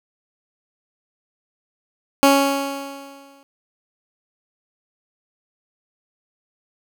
15% pulse tone with exponential decay, 277.2 Hz, C#4, in tune, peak -3 dBFS, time 2.23-3.43 s, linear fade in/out 0 ms, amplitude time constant 260 ms, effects none

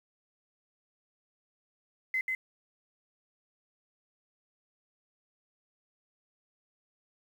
sine tone with echo, 2050 Hz, C7, 36 cents flat, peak -27 dBFS, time 2.14-2.21 s, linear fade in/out 2 ms, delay 140 ms, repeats 1, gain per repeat -2 dB, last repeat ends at 2.35 s, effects 9-bit

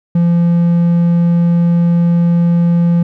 triangle tone, 171.3 Hz, F3, 33 cents flat, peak -6 dBFS, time 0.15-3.03 s, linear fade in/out 5 ms, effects none

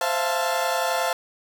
30% pulse chord, F major seventh, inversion second, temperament equal with one note detuned, 523.3 / 667.7 / 698.5 / 880 Hz, C5 / E5 / F5 / A5, 0 / +22 / 0 / 0 cents, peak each -25 dBFS, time 0.01-1.13 s, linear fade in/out 2 ms, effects none

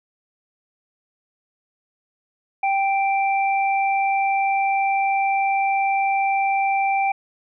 sine tone pair together, 784.6 / 2351 Hz, G5 / D7, +1 / +1 cents, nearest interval octave + perfect fifth, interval 1900 cents, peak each -18 / -25 dBFS, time 2.63-7.12 s, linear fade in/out 5 ms, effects none

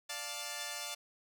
5% pulse chord, D minor, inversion none, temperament equal with one note detuned, 587.3 / 702.1 / 880 Hz, D5 / F5 / A5, 0 / +9 / 0 cents, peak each -32 dBFS, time 0.09-0.95 s, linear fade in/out 10 ms, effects none

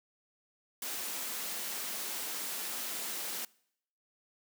white high-pass noise, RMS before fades -38 dBFS, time 0.82-3.45 s, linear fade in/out 2 ms, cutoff 180 Hz, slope 48 dB/octave, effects noise-tail reverb RT60 0.7 s tail -24 dB re dry

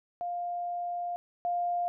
sine tone pair in turn, 702 / 702 Hz, F5 / F5, +9 / +9 cents, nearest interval unison, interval 0 cents, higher neither, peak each -31 / -27 dBFS, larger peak second, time 0.21-1.16 / 1.45-1.88 s, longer first, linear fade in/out 0 ms, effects none

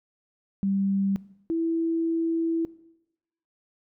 sine tone pair in turn, 196 / 329.6 Hz, G3 / E4, 0 / 0 cents, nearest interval major sixth, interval 900 cents, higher second, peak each -22 / -23 dBFS, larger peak first, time 0.63-1.16 / 1.5-2.65 s, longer second, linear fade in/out 0 ms, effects noise-tail reverb RT60 0.9 s tail -20 dB re dry

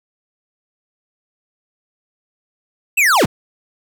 square linear sweep, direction down, 2740 to 60.7 Hz, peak -11 dBFS, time 2.97-3.26 s, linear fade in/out 10 ms, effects none

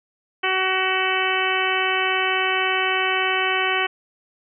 harmonic tone, 376.5 Hz, F#4, 30 cents sharp, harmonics 1 / 2 / 3 / 4 / 5 / 6 / 7 / 8, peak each -27 / -27 / -27 / -27 / -27 / -27 / -27 / -27 dBFS, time 0.43-3.87 s, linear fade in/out 10 ms, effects none

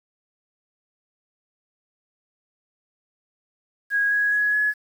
sine tone with pitch steps, 1647 / 1662.3 / 1677.7 / 1693.3 Hz, G#6 / G#6 / G#6 / G#6, -15 / +1 / +17 / +33 cents, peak -18 dBFS, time 3.9-4.74 s, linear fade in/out 50 ms, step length 210 ms, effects 8-bit

